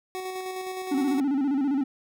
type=tone with tremolo; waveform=25% pulse; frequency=373 Hz; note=F#4; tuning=14 cents sharp; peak=-27 dBFS; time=0.15-1.2 s; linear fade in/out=0 ms; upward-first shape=square; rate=9.7 Hz; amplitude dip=30%
type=tone with vibrato; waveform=triangle; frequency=276.5 Hz; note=C#4; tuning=4 cents flat; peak=-20 dBFS; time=0.91-1.84 s; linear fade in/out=10 ms; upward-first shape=square; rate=15 Hz; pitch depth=84 cents each way
effects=none